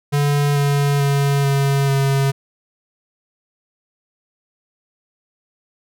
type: tone with pitch steps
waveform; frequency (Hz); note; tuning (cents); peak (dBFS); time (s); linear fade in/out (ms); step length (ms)
square; 144.1 / 142.36 / 140.65 / 138.95 / 137.28; D3 / C#3 / C#3 / C#3 / C#3; -33 / +46 / +26 / +4 / -16; -15; 0.12-2.32; 20; 440
effects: none